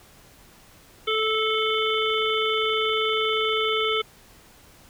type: harmonic tone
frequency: 437.4 Hz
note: A4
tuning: 10 cents flat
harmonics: 1 / 3 / 5 / 7 / 8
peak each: -25 / -27 / -29 / -28 / -30 dBFS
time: 1.07-4.02 s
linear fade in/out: 10 ms
effects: pink hiss -52 dBFS RMS until 4.89 s